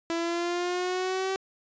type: exponential sweep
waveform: sawtooth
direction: up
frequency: 332.3 to 385.1 Hz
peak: -23 dBFS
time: 0.1-1.36 s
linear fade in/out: 0 ms
effects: resampled to 16000 Hz